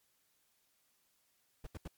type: noise bursts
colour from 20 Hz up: brown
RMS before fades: -43 dBFS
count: 3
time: 1.64-1.878 s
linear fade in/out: 5 ms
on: 28 ms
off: 77 ms
effects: white hiss -75 dBFS RMS until 1.97 s + MP3 96 kbps